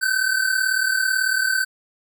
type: tone pair together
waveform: square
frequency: 1515 / 1553.1 Hz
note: F#6 / G6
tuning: +40 / -17 cents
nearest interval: unison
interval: 43 cents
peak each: -22 / -22 dBFS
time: 0.01-1.65 s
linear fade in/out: 20 ms
effects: none